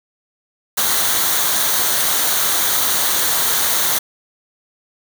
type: noise with comb filter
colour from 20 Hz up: white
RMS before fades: -17 dBFS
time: 0.77-3.99 s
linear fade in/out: 10 ms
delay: 0.39 ms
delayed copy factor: -0.5
effects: none